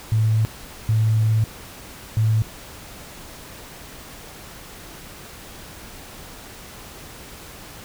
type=tone bursts at uneven times; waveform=sine; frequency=110 Hz; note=A2; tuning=in tune; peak=-15 dBFS; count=3; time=0.12-0.45 / 0.89-1.44 / 2.17-2.42 s; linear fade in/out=0 ms; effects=pink hiss -40 dBFS RMS until 7.84 s